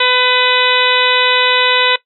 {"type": "harmonic tone with a mistuned harmonic", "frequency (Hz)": 501, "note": "B4", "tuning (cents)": 25, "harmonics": [1, 2, 3, 4, 5, 6, 7, 8], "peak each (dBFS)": [-18, -18, -18, -18, -18, -18, -18, -18], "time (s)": [0, 1.96], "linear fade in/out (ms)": 5, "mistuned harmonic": 8, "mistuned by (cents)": -57, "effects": ["noise-tail reverb RT60 0.1 s tail -17 dB re dry"]}